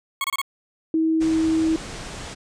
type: tone bursts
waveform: 20% pulse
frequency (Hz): 1099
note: C#6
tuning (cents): -15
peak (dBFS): -17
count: 4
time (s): 0.21-0.416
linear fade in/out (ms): 2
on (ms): 32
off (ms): 26
type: tone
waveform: sine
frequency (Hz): 321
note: E4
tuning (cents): -46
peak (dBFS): -17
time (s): 0.94-1.76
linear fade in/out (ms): 2
type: low-pass noise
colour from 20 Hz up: pink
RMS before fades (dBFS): -35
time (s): 1.2-2.35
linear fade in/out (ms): 20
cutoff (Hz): 9000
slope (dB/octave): 48
effects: none